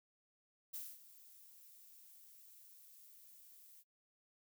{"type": "noise with ADSR envelope", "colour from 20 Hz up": "violet", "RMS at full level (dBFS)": -45, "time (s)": [0.73, 3.84], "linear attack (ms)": 15, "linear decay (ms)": 230, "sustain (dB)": -16, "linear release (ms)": 46, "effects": ["noise-tail reverb RT60 0.1 s tail -24 dB re dry"]}